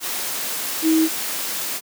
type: tone in noise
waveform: sine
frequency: 319.8 Hz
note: D#4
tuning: 48 cents sharp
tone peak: -13 dBFS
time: 0.82-1.09 s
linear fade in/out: 50 ms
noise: white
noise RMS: -26 dBFS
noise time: 0-1.81 s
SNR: +10 dB
effects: high-pass 200 Hz 12 dB/octave